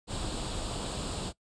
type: noise with comb filter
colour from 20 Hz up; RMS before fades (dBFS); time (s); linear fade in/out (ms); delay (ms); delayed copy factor
pink; -35; 0.07-1.33; 50; 0.25; +0.65
effects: noise-tail reverb RT60 0.1 s tail -20 dB re dry + resampled to 22050 Hz